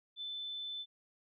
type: tone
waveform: sine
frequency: 3520 Hz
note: A7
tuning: in tune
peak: -39 dBFS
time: 0.16-0.86 s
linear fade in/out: 50 ms
effects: none